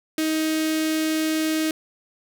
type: tone with notch filter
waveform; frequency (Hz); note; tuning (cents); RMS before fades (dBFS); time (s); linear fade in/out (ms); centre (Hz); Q
sawtooth; 314.6; D#4; +19; -23; 0.18-1.71; 2; 900; 0.74
effects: none